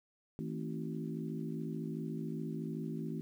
harmonic tone with a mistuned harmonic, 53.8 Hz, A1, 38 cents flat, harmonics 3 / 4 / 5 / 6 / 7, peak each -40 / -42 / -44 / -46 / -47 dBFS, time 0.39-3.21 s, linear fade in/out 0 ms, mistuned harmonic 4, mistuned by +70 cents, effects 11-bit

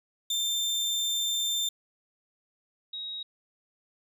30% pulse / sine tone pair in turn, 3583 / 3796 Hz, A7 / A#7, +31 / +31 cents, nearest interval minor second, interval 100 cents, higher second, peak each -24 / -34 dBFS, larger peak first, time 0.3-1.69 / 2.93-3.23 s, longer first, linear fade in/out 5 ms, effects none

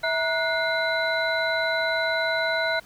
sine tone cluster, 652 / 943 / 1464 / 2108 / 3988 Hz, E5 / A#5 / F#6 / C7 / B7, -19 / +20 / -19 / +12 / +16 cents, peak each -26 / -33 / -26 / -30 / -31 dBFS, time 0.03-2.8 s, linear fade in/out 10 ms, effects pink hiss -52 dBFS RMS until 2.85 s

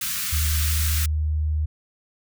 white band-stop noise, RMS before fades -27 dBFS, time 0.01-1.06 s, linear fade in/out 5 ms, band 220 to 1200 Hz, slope 48 dB/octave
sine tone, 76.7 Hz, D#2, 24 cents flat, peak -20 dBFS, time 0.32-1.66 s, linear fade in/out 10 ms
effects none

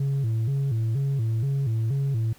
sine tone with vibrato, 124.5 Hz, B2, 14 cents sharp, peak -19 dBFS, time 0-2.33 s, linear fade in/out 5 ms, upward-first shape square, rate 2.1 Hz, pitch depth 180 cents each way, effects tanh soft clip ceiling -21 dBFS + pink hiss -54 dBFS RMS until 2.38 s

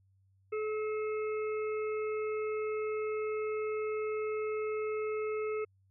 harmonic tone with a mistuned harmonic, 430 Hz, A4, 40 cents flat, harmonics 1 / 3 / 5 / 6, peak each -32 / -43 / -47 / -50 dBFS, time 0.52-5.65 s, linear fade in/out 10 ms, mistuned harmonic 6, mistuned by +17 cents, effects added 96 Hz sine -65 dBFS peak until 5.9 s

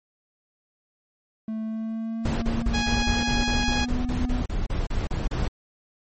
triangle tone with pitch glide, 220 to 248.4 Hz, A3 to B3, 0 to +10 cents, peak -25 dBFS, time 1.48-4.42 s, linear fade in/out 2 ms, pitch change +210 cents, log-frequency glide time 1.63-4.08 s
brown noise bursts, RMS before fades -25 dBFS, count 16, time 2.25-5.48 s, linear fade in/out 5 ms, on 170 ms, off 34 ms
10% pulse tone, 830.6 Hz, G#5, in tune, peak -17 dBFS, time 2.73-3.86 s, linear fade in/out 20 ms
effects MP3 32 kbps

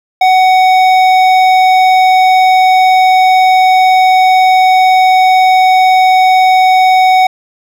triangle tone with hard clipping, 747 Hz, F#5, 16 cents sharp, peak -6 dBFS, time 0.21-7.27 s, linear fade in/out 5 ms, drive 15 dB, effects none

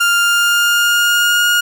30% pulse tone with pitch glide, 1400 to 1429.4 Hz, F6 to F6, +4 to +40 cents, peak -8 dBFS, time 0-1.61 s, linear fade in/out 10 ms, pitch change +36 cents, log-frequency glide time 0.2-1.46 s, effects none

